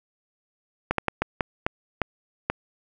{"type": "slowing click train", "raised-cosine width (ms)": 0.5, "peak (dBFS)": -7, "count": 8, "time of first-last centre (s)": [0.91, 2.5], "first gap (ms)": 73, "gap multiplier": 1.37, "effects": []}